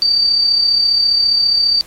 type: tone with amplitude modulation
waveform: sine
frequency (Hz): 4623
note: D8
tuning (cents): -28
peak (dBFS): -8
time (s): 0.02-1.81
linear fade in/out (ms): 0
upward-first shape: sine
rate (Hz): 34.8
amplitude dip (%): 45
effects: pink hiss -41 dBFS RMS until 1.86 s + MP3 64 kbps